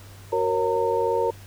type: tone cluster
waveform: sine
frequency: 371.3 / 466.2 / 549 / 915 Hz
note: F#4 / A#4 / C#5 / A#5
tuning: +6 / 0 / -17 / -32 cents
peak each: -28 / -23 / -27 / -26 dBFS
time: 0.32-1.31 s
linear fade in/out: 10 ms
effects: added 98 Hz sine -43 dBFS peak until 1.46 s + pink hiss -49 dBFS RMS until 1.46 s